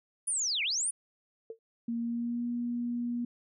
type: linear two-way sweep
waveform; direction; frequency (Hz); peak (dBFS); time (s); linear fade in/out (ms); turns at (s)
sine; down then up; 10000 to 2093 to 10000; -28; 0.27-0.91; 10; 0.63
type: tone with exponential decay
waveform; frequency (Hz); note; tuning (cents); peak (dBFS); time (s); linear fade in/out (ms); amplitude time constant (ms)
sine; 451.6; A4; +45; -34; 1.5-1.59; 2; 18
type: tone with pitch glide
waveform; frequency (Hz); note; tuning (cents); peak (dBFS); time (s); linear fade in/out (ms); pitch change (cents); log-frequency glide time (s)
sine; 233.1 to 239.7; A#3 to A#3; 0 to +48; -30; 1.88-3.25; 5; +48; 1.98-2.46
effects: none